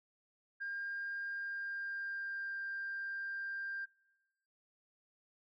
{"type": "tone with pitch glide", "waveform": "sine", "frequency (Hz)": [1606, 1589.4], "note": ["G6", "G6"], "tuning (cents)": [41, 23], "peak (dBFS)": -37, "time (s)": [0.6, 3.86], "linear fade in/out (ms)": 20, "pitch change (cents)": -18, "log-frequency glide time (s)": [1.25, 2.62], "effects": ["noise-tail reverb RT60 1.0 s tail -26 dB re dry", "tanh soft clip ceiling -34 dBFS"]}